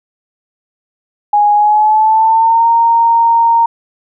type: tone with pitch glide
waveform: sine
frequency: 829 to 925.2 Hz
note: G#5 to A#5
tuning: -3 to -13 cents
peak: -6 dBFS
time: 1.33-3.66 s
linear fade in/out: 5 ms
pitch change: +190 cents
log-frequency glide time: 1.54-2.67 s
effects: none